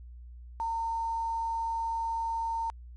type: tone with quantisation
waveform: sine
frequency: 912 Hz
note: A#5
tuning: 38 cents flat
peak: -29 dBFS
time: 0.6-2.7 s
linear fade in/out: 0 ms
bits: 9
effects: added 60 Hz sine -44 dBFS peak until 2.96 s + resampled to 22050 Hz